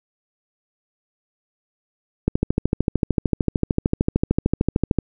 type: click train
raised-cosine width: 3 ms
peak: -4 dBFS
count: 37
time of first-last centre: 2.28-4.987 s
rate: 13.3 Hz
effects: none